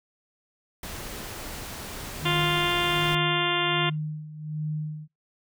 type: noise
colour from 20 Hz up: pink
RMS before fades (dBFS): -37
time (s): 0.83-3.15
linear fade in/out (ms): 2
type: tone with tremolo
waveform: sine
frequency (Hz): 153.2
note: D#3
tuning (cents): -27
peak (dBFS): -26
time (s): 2.2-5.08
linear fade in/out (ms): 50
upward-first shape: sine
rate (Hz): 1.3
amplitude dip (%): 75
type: harmonic tone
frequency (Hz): 350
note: F4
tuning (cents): +4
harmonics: 1 / 2 / 3 / 4 / 5 / 6 / 7 / 8 / 9 / 10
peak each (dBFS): -30 / -33 / -30 / -33 / -35 / -32 / -36 / -30 / -33 / -31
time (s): 2.25-3.9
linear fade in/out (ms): 10
effects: noise-tail reverb RT60 0.2 s tail -26 dB re dry